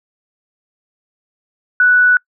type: tone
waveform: sine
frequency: 1480 Hz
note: F#6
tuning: in tune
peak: -7 dBFS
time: 1.8-2.17 s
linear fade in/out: 2 ms
effects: noise-tail reverb RT60 0.1 s tail -26 dB re dry